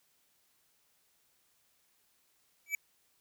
square tone with exponential growth, 2300 Hz, D7, 37 cents flat, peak -27 dBFS, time 2.66-2.75 s, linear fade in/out 2 ms, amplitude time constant 19 ms, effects white hiss -72 dBFS RMS until 3.2 s

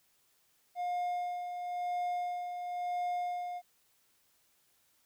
triangle tone with tremolo, 712 Hz, F5, 33 cents sharp, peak -29 dBFS, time 0.75-3.62 s, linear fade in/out 50 ms, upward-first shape sine, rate 0.97 Hz, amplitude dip 50%, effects white hiss -71 dBFS RMS until 5.05 s

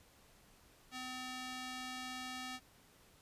square tone with band-pass filter, 255.2 Hz, C4, 43 cents flat, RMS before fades -45 dBFS, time 0.91-2.6 s, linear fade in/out 50 ms, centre 3400 Hz, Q 0.55, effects pink hiss -65 dBFS RMS until 3.21 s + resampled to 32000 Hz

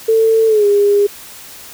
sine tone with pitch glide, 446.6 to 407.2 Hz, A4 to G#4, +26 to -34 cents, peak -8 dBFS, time 0.08-1.07 s, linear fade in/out 10 ms, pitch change -160 cents, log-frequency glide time 0.47-0.66 s, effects white hiss -35 dBFS RMS until 1.73 s

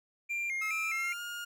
triangle tone with vibrato, 2251 Hz, C#7, 26 cents sharp, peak -30 dBFS, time 0.29-1.14 s, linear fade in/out 20 ms, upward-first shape square, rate 2.4 Hz, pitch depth 96 cents each way
30% pulse tone with pitch glide, 1295 to 1420.4 Hz, E6 to F6, -31 to +29 cents, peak -35 dBFS, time 0.61-1.45 s, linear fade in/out 10 ms, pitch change +160 cents, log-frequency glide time 0.84-1.21 s
effects none

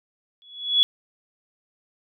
sine tone with exponential growth, 3385 Hz, G#7, 32 cents sharp, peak -11 dBFS, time 0.42-0.83 s, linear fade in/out 0 ms, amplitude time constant 88 ms, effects none

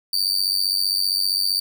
40% pulse tone with amplitude modulation, 4607 Hz, D8, 34 cents flat, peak -14 dBFS, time 0.13-1.6 s, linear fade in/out 5 ms, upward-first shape sine, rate 95.3 Hz, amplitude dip 85%, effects none

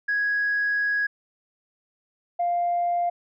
sine tone pair in turn, 1661.2 / 698.4 Hz, G#6 / F5, 0 / 0 cents, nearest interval octave + minor third, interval 1500 cents, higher first, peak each -20 dBFS, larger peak neither, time 0.08-1.07 / 2.39-3.1 s, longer first, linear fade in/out 10 ms, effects tanh soft clip ceiling -17 dBFS

